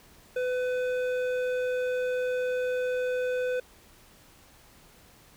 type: tone with hard clipping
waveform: triangle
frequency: 502 Hz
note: B4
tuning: 28 cents sharp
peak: -28 dBFS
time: 0.36-3.6 s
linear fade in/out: 5 ms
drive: 14 dB
effects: pink hiss -56 dBFS RMS until 5.36 s